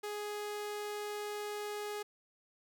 sawtooth tone, 416.3 Hz, G#4, 4 cents sharp, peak -34 dBFS, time 0.03-2.03 s, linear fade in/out 10 ms, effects none

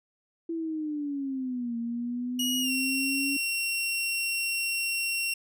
sine linear two-way sweep, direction down then up, 334.6 to 231.6 to 280 Hz, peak -29 dBFS, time 0.49-3.37 s, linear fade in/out 5 ms, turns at 1.77 s
sawtooth tone with pitch glide, 2898 to 2735 Hz, F#7 to F7, -37 to -37 cents, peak -24 dBFS, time 2.39-5.34 s, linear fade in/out 5 ms, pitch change -100 cents, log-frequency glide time 2.61-2.71 s
effects none

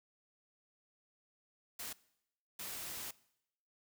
white noise bursts at uneven times, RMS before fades -44 dBFS, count 2, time 1.79-1.93 / 2.59-3.11 s, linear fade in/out 5 ms, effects noise-tail reverb RT60 0.8 s tail -21 dB re dry

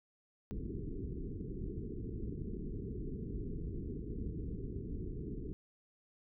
pink low-pass noise, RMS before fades -41 dBFS, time 0.51-5.53 s, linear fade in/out 0 ms, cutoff 440 Hz, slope 96 dB/octave, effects none

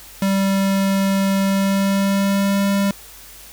square tone with pitch glide, 195 to 198.41 Hz, G3 to G3, -9 to +21 cents, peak -16 dBFS, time 0.22-2.91 s, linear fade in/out 2 ms, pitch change +30 cents, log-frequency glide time 1.42-2.65 s, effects added 50 Hz sine -48 dBFS peak until 3.52 s + white hiss -41 dBFS RMS until 3.52 s

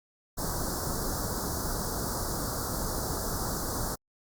pink band-stop noise, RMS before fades -32 dBFS, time 0.37-3.96 s, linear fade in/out 20 ms, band 1500 to 4500 Hz, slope 48 dB/octave, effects Opus 48 kbps

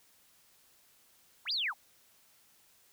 sine linear two-way sweep, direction up then down, 600 to 4978 to 670 Hz, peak -30 dBFS, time 1.45-1.74 s, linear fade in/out 50 ms, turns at 1.52 s, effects white hiss -65 dBFS RMS until 2.92 s

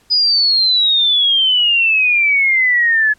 sine exponential sweep, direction down, 5000 to 1698 Hz, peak -10 dBFS, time 0.1-3.14 s, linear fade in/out 20 ms, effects pink hiss -54 dBFS RMS until 3.18 s + low-pass 12000 Hz 12 dB/octave

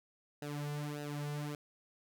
sawtooth tone with flanger, 146.83 Hz, D3, in tune, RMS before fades -40 dBFS, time 0.42-1.55 s, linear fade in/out 2 ms, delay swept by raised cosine 0.89 to 3.19 ms, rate 1.7 Hz, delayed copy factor -0.9, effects none

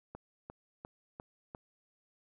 click train, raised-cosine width 1 ms, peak -30 dBFS, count 5, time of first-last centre 0.15-1.549 s, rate 2.86 Hz, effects none

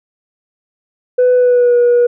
sine tone with pitch glide, 499 to 482.6 Hz, B4 to B4, +18 to -40 cents, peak -5 dBFS, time 1.18-2.07 s, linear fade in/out 10 ms, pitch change -58 cents, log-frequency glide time 1.34-1.76 s, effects tanh soft clip ceiling -5 dBFS

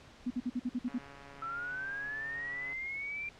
sine tone bursts, 246.9 Hz, B3, in tune, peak -30 dBFS, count 8, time 0.26-0.985 s, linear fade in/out 10 ms, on 46 ms, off 51 ms
click train, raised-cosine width 0.5 ms, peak -37 dBFS, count 260, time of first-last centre 0.88-2.73 s, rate 140 Hz
sine linear sweep, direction up, 1318.5 to 2379 Hz, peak -36 dBFS, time 1.42-3.29 s, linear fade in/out 2 ms
effects pink hiss -56 dBFS RMS until 3.39 s + low-pass 5000 Hz 12 dB/octave

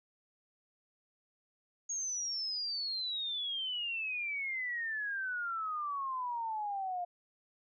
sine exponential sweep, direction down, 6645 to 698.5 Hz, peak -34 dBFS, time 1.89-7.05 s, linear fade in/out 10 ms, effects none

